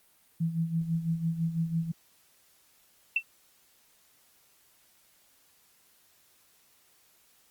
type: tone with tremolo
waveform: sine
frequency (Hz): 164.81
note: E3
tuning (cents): 0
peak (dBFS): -24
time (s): 0.4-1.92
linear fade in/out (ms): 10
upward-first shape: sine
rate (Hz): 6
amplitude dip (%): 70
type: tone with exponential decay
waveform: sine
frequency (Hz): 2686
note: E7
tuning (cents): +32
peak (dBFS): -19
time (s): 3.16-3.23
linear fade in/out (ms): 5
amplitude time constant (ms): 15
effects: white hiss -64 dBFS RMS until 7.5 s + Opus 32 kbps